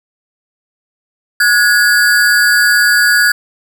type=ring-modulated tone; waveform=square; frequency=1560 Hz; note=G6; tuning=9 cents flat; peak=-5 dBFS; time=1.4-3.32 s; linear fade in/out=5 ms; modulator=109 Hz; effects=none